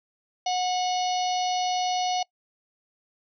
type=harmonic tone with a mistuned harmonic; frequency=730 Hz; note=F#5; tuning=24 cents flat; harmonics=1 / 3 / 4 / 5 / 6 / 7 / 8; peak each=-24 / -40 / -35 / -39 / -37 / -41 / -37 dBFS; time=0.46-2.23 s; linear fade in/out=5 ms; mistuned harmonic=8; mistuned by=+18 cents; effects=noise-tail reverb RT60 0.1 s tail -23 dB re dry